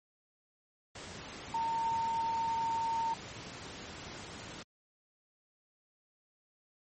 sine tone in noise, 912 Hz, A#5, 38 cents flat, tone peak -30 dBFS, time 1.54-3.14 s, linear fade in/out 5 ms, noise pink, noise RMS -45 dBFS, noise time 0.95-4.63 s, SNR +12 dB, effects high-pass 80 Hz 12 dB/octave + MP3 32 kbps

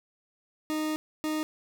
40% pulse tone bursts at uneven times, 309.1 Hz, D#4, 11 cents flat, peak -27 dBFS, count 2, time 0.7-0.96 / 1.24-1.43 s, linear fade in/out 0 ms, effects none

